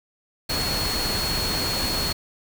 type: tone in noise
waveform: sine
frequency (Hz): 4332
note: C#8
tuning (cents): -41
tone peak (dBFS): -26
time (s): 0.49-2.13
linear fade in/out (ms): 10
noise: pink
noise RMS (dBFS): -27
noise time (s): 0.49-2.13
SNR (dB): -2
effects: none